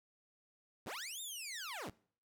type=linear two-way sweep; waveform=15% pulse; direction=up then down; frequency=58.1 to 3729 to 58.1 Hz; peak=-36 dBFS; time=0.86-1.9 s; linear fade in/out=5 ms; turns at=1.21 s; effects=noise-tail reverb RT60 0.5 s tail -22 dB re dry